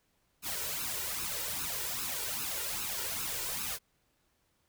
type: noise with flanger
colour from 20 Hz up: white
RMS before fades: -36 dBFS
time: 0.42-3.79 s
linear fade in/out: 50 ms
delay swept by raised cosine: 0.75 to 2.15 ms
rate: 2.5 Hz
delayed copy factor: +0.7
effects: pink hiss -74 dBFS RMS until 4.68 s